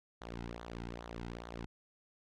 sawtooth tone with flanger, 58.27 Hz, A#1, in tune, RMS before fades -45 dBFS, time 0.21-1.66 s, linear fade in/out 5 ms, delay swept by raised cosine 0.38 to 1.78 ms, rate 2.4 Hz, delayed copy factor -0.75, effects low-pass 5000 Hz 12 dB/octave

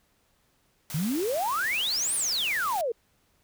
white noise, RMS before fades -38 dBFS, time 0.9-2.81 s, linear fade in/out 0 ms
sine exponential two-way sweep, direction up then down, 141.4 to 9800 to 433.2 Hz, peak -25 dBFS, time 0.94-2.92 s, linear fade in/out 5 ms, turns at 2.15 s
effects pink hiss -68 dBFS RMS until 3.43 s

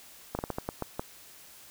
slowing click train, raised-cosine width 1 ms, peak -17 dBFS, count 8, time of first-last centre 0.35-0.995 s, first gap 39 ms, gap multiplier 1.28, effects white hiss -52 dBFS RMS until 1.7 s

